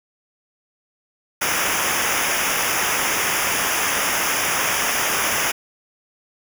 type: noise with comb filter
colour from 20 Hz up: pink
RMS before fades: -21 dBFS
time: 1.41-5.52 s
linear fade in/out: 10 ms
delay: 0.24 ms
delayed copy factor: -0.95
effects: none